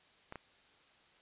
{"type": "clicks", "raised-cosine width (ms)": 0.5, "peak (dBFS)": -29, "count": 2, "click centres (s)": [0.324, 0.357], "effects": ["white hiss -65 dBFS RMS until 1.21 s", "resampled to 8000 Hz"]}